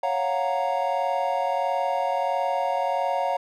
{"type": "chord", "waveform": "triangle", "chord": "Gb major seventh", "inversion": "second", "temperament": "equal", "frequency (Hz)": [554.4, 698.5, 740, 932.3], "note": ["Db5", "F5", "Gb5", "Bb5"], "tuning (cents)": [0, 0, 0, 0], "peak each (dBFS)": -26, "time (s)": [0.03, 3.37], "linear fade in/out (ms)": 5, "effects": []}